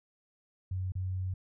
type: tone with dropouts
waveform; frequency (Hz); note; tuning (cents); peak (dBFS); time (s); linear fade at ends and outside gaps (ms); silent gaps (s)
sine; 93; F#2; +9; -31; 0.71-1.34; 5; 0.921-0.953
effects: none